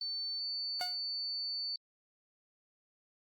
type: tone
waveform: sine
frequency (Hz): 4500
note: C#8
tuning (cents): +25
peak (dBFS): -35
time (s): 0.01-1.76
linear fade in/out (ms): 2
type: tone with exponential decay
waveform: sawtooth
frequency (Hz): 723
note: F#5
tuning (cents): -40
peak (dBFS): -30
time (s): 0.81-1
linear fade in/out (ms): 0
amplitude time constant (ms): 41
effects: Opus 24 kbps